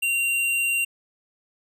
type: tone with sample-and-hold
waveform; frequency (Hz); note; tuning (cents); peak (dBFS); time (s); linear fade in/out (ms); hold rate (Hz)
sine; 2763; F7; -19; -20; 0.02-0.85; 10; 11025
effects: resampled to 32000 Hz